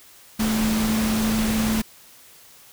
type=tone in noise; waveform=sine; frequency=218.9 Hz; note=A3; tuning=9 cents flat; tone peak=-20 dBFS; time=0.39-1.82 s; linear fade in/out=10 ms; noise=pink; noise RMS=-27 dBFS; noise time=0.39-1.82 s; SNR=+4 dB; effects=white hiss -49 dBFS RMS until 2.72 s